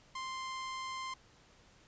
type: tone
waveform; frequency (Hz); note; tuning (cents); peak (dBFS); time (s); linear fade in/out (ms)
sawtooth; 1047; C6; +1; -35; 0.15-1.14; 5
effects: pink hiss -63 dBFS RMS until 1.87 s + resampled to 16000 Hz